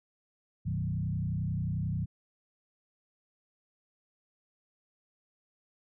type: tone with frequency modulation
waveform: sine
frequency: 130.81 Hz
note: C3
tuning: in tune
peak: -29 dBFS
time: 0.65-2.06 s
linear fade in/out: 20 ms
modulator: 31.3 Hz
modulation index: 1.6
effects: none